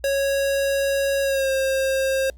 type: tone with pitch glide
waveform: square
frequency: 552 to 533.8 Hz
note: C#5 to C5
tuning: -7 to +35 cents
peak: -20 dBFS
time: 0.04-2.3 s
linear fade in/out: 2 ms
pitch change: -58 cents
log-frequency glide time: 1.22-1.5 s
effects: added 60 Hz sine -42 dBFS peak until 2.37 s + Opus 48 kbps